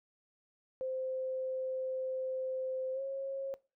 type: tone with pitch glide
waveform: sine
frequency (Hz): 520 to 542.4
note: C5 to C#5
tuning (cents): -11 to -38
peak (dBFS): -34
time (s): 0.81-3.54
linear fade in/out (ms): 0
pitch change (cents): +73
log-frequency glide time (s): 2.93-3.01
effects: noise-tail reverb RT60 0.3 s tail -21 dB re dry